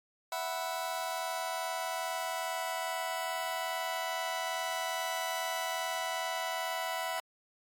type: chord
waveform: sawtooth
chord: E suspended second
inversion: none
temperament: just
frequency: 659.3 / 741.7 / 988.9 Hz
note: E5 / F#5 / B5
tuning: 0 / +4 / +2 cents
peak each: -34 dBFS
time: 0.32-7.2 s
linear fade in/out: 2 ms
effects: AAC 64 kbps